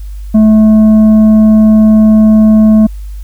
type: tone with tanh clipping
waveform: sine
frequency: 216.7 Hz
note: A3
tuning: 26 cents flat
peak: -3 dBFS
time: 0.34-2.87 s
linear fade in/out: 10 ms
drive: 6 dB
effects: added 50 Hz sine -20 dBFS peak until 3.23 s + white hiss -46 dBFS RMS until 3.23 s